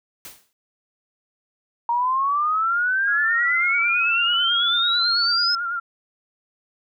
white noise with exponential decay, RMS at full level -35 dBFS, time 0.25-0.53 s, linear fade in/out 1 ms, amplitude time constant 59 ms
sine exponential sweep, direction up, 932.3 to 5200 Hz, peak -18 dBFS, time 1.89-5.55 s, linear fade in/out 2 ms
sine tone with vibrato, 1396.9 Hz, F6, in tune, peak -23 dBFS, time 3.07-5.8 s, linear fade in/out 10 ms, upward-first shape sine, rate 9.1 Hz, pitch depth 46 cents each way
effects none

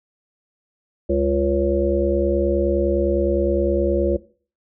harmonic tone, 69.7 Hz, C#2, 10 cents sharp, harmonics 1 / 3 / 5 / 7 / 8, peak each -24 / -26 / -20 / -25 / -22 dBFS, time 1.09-4.17 s, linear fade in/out 10 ms, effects noise-tail reverb RT60 0.4 s tail -17 dB re dry

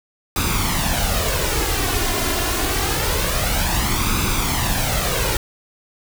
pink noise with flanger, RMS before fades -20 dBFS, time 0.36-5.37 s, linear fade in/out 2 ms, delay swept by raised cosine 0.8 to 2.9 ms, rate 0.26 Hz, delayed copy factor +0.6, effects none

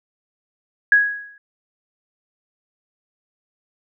sine tone with exponential decay, 1661.2 Hz, G#6, in tune, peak -7 dBFS, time 0.92-1.38 s, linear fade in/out 2 ms, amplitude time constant 100 ms, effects none

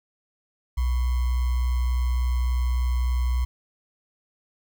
sine tone with sample-and-hold, 61.74 Hz, B1, in tune, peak -20 dBFS, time 0.77-3.45 s, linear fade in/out 10 ms, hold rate 1050 Hz, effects none

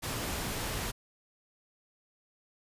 pink noise, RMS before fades -35 dBFS, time 0.02-0.92 s, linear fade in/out 20 ms, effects resampled to 32000 Hz

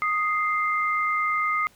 sine tone pair together, 1244.5 / 2093 Hz, D#6 / C7, 0 / 0 cents, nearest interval major sixth, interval 900 cents, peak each -23 / -26 dBFS, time 0.02-1.67 s, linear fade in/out 0 ms, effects pink hiss -57 dBFS RMS until 1.75 s

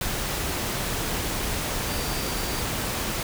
sine tone in noise, 4680 Hz, D8, 7 cents flat, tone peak -39 dBFS, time 1.9-2.62 s, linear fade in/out 2 ms, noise pink, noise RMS -28 dBFS, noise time 0.01-3.23 s, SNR -14 dB, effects none

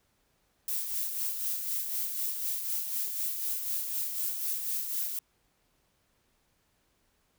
violet noise with tremolo, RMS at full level -31 dBFS, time 0.68-5.19 s, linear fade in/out 2 ms, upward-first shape sine, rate 4 Hz, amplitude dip 45%, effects pink hiss -72 dBFS RMS until 7.38 s

